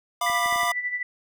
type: chord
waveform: square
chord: B diminished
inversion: second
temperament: equal with one note detuned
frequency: 698.5 / 987.8 / 1188.3 Hz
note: F5 / B5 / D6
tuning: 0 / 0 / +20 cents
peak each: -28 / -29 / -27 dBFS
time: 0.21-0.72 s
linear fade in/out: 5 ms
type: tone with tremolo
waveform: sine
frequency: 1975.5 Hz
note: B6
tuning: in tune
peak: -23 dBFS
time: 0.26-1.03 s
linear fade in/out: 5 ms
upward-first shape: sine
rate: 12 Hz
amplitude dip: 65%
type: clicks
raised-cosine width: 2 ms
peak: -30 dBFS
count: 5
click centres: 0.299 / 0.46 / 0.526 / 0.56 / 0.633 s
effects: none